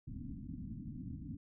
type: low-pass noise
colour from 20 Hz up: white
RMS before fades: -45 dBFS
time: 0.07-1.37 s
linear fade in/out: 10 ms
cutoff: 290 Hz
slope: 96 dB/octave
effects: none